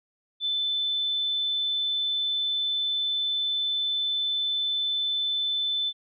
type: tone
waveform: sine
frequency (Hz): 3520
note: A7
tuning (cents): 0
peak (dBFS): -24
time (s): 0.4-5.93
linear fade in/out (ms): 50
effects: none